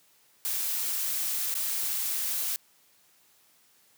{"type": "noise with dropouts", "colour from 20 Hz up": "blue", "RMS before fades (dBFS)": -30, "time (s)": [0.45, 2.56], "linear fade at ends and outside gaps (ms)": 0, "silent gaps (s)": [1.541, 1.552], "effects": ["white hiss -63 dBFS RMS until 3.97 s", "high-pass 100 Hz 12 dB/octave"]}